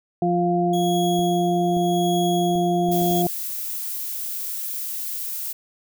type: harmonic tone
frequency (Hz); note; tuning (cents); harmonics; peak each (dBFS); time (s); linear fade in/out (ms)
175.1; F3; +5; 1 / 2 / 4; -22 / -22 / -22; 0.22-3.27; 2
type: tone with tremolo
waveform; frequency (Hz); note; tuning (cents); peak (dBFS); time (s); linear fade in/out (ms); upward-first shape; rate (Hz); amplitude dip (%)
sawtooth; 3331; G#7; +4; -26; 0.73-3.22; 5; sine; 0.85; 70
type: clicks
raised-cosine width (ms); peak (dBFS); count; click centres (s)
2; -23; 6; 1.192 / 1.769 / 2.555 / 2.889 / 3.02 / 3.112
type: noise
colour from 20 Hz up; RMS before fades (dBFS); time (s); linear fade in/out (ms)
violet; -29; 2.91-5.53; 10
effects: none